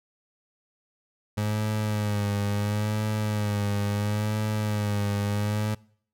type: tone with vibrato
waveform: 30% pulse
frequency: 104.6 Hz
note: G#2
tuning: 13 cents sharp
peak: -22 dBFS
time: 1.37-5.75 s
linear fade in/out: 10 ms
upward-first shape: sine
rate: 0.73 Hz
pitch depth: 46 cents each way
effects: noise-tail reverb RT60 0.6 s tail -24 dB re dry

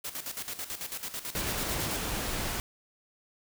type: noise with tremolo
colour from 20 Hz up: white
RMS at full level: -36 dBFS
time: 0.04-1.98 s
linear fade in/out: 10 ms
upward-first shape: square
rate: 9.1 Hz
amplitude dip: 70%
type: noise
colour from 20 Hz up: pink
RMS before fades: -33 dBFS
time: 1.35-2.6 s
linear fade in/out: 0 ms
effects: none

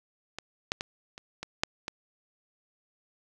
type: clicks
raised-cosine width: 0.2 ms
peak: -19 / -10 / -15 / -26 / -19 / -7 / -16 dBFS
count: 7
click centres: 0.386 / 0.719 / 0.809 / 1.179 / 1.43 / 1.635 / 1.881 s
effects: none

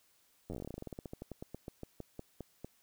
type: slowing click train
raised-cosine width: 2 ms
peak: -29 dBFS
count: 30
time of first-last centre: 0.5-2.646 s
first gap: 10 ms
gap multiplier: 1.12
effects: white hiss -70 dBFS RMS until 2.82 s

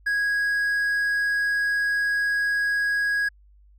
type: tone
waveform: triangle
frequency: 1654 Hz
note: G#6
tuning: 8 cents flat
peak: -19 dBFS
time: 0.06-3.29 s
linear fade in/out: 10 ms
effects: added 50 Hz sine -51 dBFS peak until 3.78 s

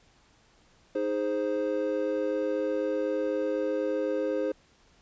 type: chord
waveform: triangle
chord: Ab major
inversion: second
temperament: equal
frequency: 311.1 / 415.3 / 523.3 Hz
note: Eb4 / Ab4 / C5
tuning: 0 / 0 / 0 cents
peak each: -30 / -30 / -27 dBFS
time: 0.95-4.52 s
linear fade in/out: 5 ms
effects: pink hiss -62 dBFS RMS until 5.01 s + resampled to 16000 Hz

